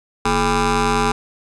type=ring-modulated tone; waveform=15% pulse; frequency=190 Hz; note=F#3; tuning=46 cents sharp; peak=-6 dBFS; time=0.25-1.12 s; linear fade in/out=5 ms; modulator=615 Hz; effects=resampled to 22050 Hz + 8-bit